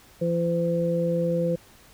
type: harmonic tone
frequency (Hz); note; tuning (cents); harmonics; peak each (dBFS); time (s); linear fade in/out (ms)
170; F3; -46; 1 / 2 / 3; -25 / -32 / -24; 0.21-1.56; 10
effects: pink hiss -53 dBFS RMS until 1.93 s